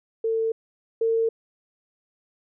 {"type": "tone pair in turn", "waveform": "sine", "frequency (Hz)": [449.2, 453.4], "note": ["A4", "A#4"], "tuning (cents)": [36, -48], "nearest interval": "unison", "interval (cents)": 16, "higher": "second", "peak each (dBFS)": [-21, -19], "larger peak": "second", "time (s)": [[0.24, 0.52], [1.01, 1.29]], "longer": "neither", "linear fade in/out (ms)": 5, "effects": []}